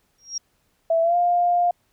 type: tone with exponential growth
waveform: sine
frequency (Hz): 5610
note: F8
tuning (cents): +7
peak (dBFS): -22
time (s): 0.18-0.38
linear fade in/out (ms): 5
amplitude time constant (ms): 42
type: tone with pitch glide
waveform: sine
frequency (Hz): 660 to 703.3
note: E5 to F5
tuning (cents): +2 to +12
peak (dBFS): -16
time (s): 0.9-1.71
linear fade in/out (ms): 5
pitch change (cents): +110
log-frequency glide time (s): 1.02-1.16
effects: pink hiss -67 dBFS RMS until 1.92 s